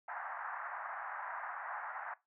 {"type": "band-pass noise", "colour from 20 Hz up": "pink", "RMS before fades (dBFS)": -43, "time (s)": [0.08, 2.14], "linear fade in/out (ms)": 5, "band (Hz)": [730, 1800], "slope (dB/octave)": 48, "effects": ["noise-tail reverb RT60 0.2 s tail -18 dB re dry"]}